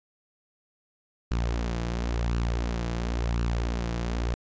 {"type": "tone with flanger", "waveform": "sawtooth", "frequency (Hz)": 58.27, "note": "A#1", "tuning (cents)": 0, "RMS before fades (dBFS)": -28, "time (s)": [1.31, 4.34], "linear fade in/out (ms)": 0, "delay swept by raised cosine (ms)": [0.7, 6.1], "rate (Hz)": 0.95, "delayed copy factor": 0.5, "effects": ["resampled to 16000 Hz"]}